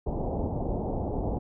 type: low-pass noise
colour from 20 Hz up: pink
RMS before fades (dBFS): -30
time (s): 0.06-1.39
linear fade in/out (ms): 10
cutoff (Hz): 840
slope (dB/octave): 48
effects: none